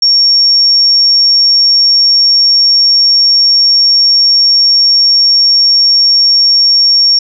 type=tone; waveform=sine; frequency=5520 Hz; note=F8; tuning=21 cents flat; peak=-4 dBFS; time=0.02-7.19 s; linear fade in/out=5 ms; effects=none